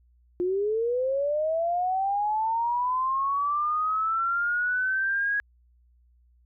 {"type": "linear sweep", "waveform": "sine", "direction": "up", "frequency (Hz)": [349.2, 1661.2], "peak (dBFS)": -23, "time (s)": [0.4, 5.4], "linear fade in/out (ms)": 0, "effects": ["added 60 Hz sine -58 dBFS peak until 6.45 s"]}